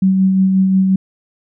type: tone with tremolo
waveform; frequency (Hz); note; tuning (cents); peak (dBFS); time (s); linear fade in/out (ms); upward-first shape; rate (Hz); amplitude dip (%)
sine; 190; F#3; +46; -8; 0.02-0.96; 5; sine; 5.6; 30
effects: none

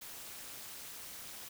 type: noise with amplitude modulation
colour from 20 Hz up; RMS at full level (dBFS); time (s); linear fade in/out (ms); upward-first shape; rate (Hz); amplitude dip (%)
white; -44; 0.01-1.49; 10; sine; 236; 80
effects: none

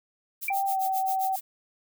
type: noise with tremolo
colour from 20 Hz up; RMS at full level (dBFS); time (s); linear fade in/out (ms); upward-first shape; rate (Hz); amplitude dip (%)
violet; -34; 0.41-1.41; 20; sine; 7.5; 100
type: tone with exponential decay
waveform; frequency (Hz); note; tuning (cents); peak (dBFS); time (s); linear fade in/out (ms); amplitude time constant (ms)
sine; 2349; D7; 0; -21; 0.48-0.55; 5; 15
type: tone with pitch glide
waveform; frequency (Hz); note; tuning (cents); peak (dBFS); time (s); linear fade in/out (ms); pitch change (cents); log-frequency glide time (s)
sine; 784 to 764.8; G5 to G5; 0 to -43; -24; 0.5-1.36; 5; -43; 0.69-0.78
effects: none

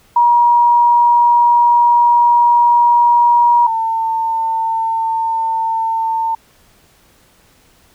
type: tone pair in turn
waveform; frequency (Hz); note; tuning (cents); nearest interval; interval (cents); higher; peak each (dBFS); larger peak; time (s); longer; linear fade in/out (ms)
sine; 954 / 900.5; A#5 / A5; +40 / +40; minor second; 100; first; -7 / -14; first; 0.16-3.67 / 3.67-6.35; first; 5
effects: pink hiss -51 dBFS RMS until 7.94 s

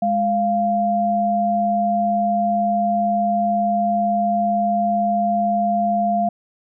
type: tone pair together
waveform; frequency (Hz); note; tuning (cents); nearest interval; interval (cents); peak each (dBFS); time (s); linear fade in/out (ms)
sine; 207.7 / 694.4; G#3 / F5; 0 / -10; octave + major sixth; 2090; -22 / -17; 0.02-6.29; 5
effects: none

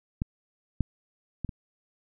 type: clicks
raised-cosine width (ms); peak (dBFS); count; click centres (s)
5; -15 / -12 / -19 / -23; 4; 0.219 / 0.807 / 1.447 / 1.492
effects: none

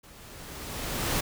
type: noise with level ramp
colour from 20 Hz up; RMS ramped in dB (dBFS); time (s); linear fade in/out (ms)
pink; -52 to -26; 0.03-1.21; 10
effects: none

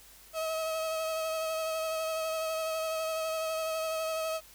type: tone with vibrato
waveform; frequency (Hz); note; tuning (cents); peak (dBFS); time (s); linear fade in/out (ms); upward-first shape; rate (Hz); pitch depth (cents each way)
35% pulse; 640; D#5; +49; -29; 0.33-4.41; 50; sine; 12; 19
effects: added 50 Hz sine -63 dBFS peak until 4.54 s + white hiss -55 dBFS RMS until 4.54 s

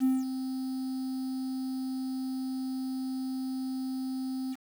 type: tone with ADSR envelope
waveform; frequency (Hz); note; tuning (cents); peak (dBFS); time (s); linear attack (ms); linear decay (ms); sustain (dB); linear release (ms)
triangle; 261.1; C4; -3; -18; 0-4.56; 40; 200; -11; 40
effects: tanh soft clip ceiling -17 dBFS + 8-bit

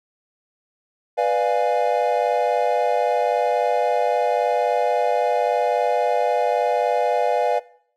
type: chord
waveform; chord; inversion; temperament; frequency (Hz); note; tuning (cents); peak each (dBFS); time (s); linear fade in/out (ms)
triangle; B diminished seventh; none; equal with one note detuned; 493.9 / 594.8 / 698.5 / 830.6; B4 / D5 / F5 / Ab5; 0 / +22 / 0 / 0; -20 / -21 / -20 / -22; 1.17-7.6; 20
effects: noise-tail reverb RT60 0.6 s tail -20 dB re dry

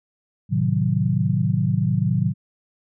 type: chord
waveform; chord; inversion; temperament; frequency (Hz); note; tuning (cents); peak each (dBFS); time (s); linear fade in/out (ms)
sine; A diminished seventh; none; equal; 110 / 130.81 / 155.56 / 185; A2 / C3 / Eb3 / Gb3; 0 / 0 / 0 / 0; -23; 0.49-2.34; 50
effects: none

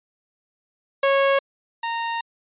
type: tone pair in turn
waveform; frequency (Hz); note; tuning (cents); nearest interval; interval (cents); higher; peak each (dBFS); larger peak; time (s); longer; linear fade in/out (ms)
sawtooth; 550 / 925; C#5 / A#5; -14 / -14; major sixth; 900; second; -12 / -20; first; 1.03-1.39 / 1.83-2.21; second; 5
effects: resampled to 8000 Hz

